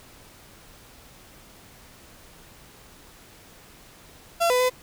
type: tone with pitch steps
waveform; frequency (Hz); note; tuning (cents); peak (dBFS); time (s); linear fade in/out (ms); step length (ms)
35% pulse; 680 / 499.6 / 505; F5 / B4 / B4; -46 / +20 / +39; -17; 4.4-4.7; 20; 100
effects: pink hiss -50 dBFS RMS until 4.82 s